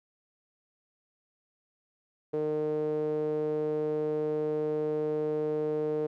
sawtooth tone with band-pass filter, 152.5 Hz, D#3, 34 cents flat, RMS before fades -30 dBFS, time 2.33-6.07 s, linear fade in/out 10 ms, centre 440 Hz, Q 5.5, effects none

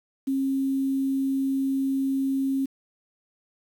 sine tone with quantisation, 270 Hz, C#4, 45 cents flat, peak -22 dBFS, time 0.27-2.66 s, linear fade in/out 10 ms, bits 8, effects none

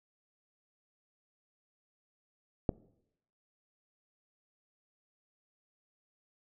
click, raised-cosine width 2 ms, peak -14 dBFS, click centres 2.692 s, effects noise-tail reverb RT60 0.8 s tail -22 dB re dry

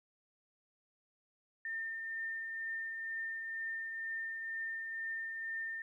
sine tone with tremolo, 1808 Hz, A6, 47 cents sharp, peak -36 dBFS, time 1.65-5.82 s, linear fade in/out 2 ms, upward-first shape triangle, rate 2.1 Hz, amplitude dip 35%, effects 13-bit

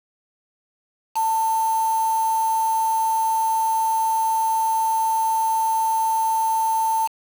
sine tone with quantisation, 892 Hz, A5, 23 cents sharp, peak -18 dBFS, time 1.15-7.08 s, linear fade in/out 20 ms, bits 5, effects none

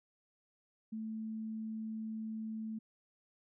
sine tone, 220 Hz, A3, in tune, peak -38 dBFS, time 0.92-2.79 s, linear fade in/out 10 ms, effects none

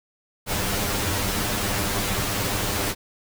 pink noise with comb filter, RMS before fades -25 dBFS, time 0.46-2.95 s, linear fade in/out 50 ms, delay 10 ms, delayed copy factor +0.7, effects none

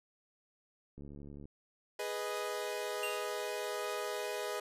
click train, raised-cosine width 3 ms, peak -37 dBFS, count 35, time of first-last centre 0.98-1.455 s, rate 71.6 Hz
sawtooth chord, G# minor, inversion none, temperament equal, 415.3 / 493.9 / 622.3 Hz, G#4 / B4 / D#5, 0 / 0 / 0 cents, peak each -36 / -37 / -37 dBFS, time 1.99-4.6 s, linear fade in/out 5 ms
square tone with exponential decay, 2776 Hz, F7, 11 cents flat, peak -35 dBFS, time 3.03-3.42 s, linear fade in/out 2 ms, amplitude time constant 83 ms
effects resampled to 32000 Hz

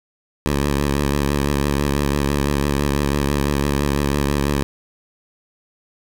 10% pulse tone with vibrato, 71.1 Hz, C#2, 45 cents sharp, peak -9 dBFS, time 0.46-4.63 s, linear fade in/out 0 ms, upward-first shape sine, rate 6 Hz, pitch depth 45 cents each way, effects none

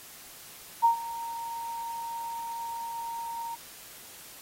sine tone with ADSR envelope, 927 Hz, A#5, 10 cents flat, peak -16 dBFS, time 0.82-3.56 s, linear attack 27 ms, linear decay 110 ms, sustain -17 dB, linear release 20 ms, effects white hiss -48 dBFS RMS until 4.41 s + AAC 48 kbps

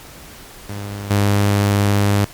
sawtooth tone with level steps, 101.5 Hz, G#2, 39 cents flat, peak -22 / -9 dBFS, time 0.69-2.25 s, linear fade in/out 5 ms, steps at 1.1 s, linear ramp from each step 10 ms, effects pink hiss -39 dBFS RMS until 2.33 s + MP3 96 kbps

